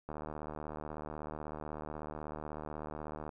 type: click train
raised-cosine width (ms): 1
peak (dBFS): -28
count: 245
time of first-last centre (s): 0.09-3.292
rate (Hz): 76.2
effects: none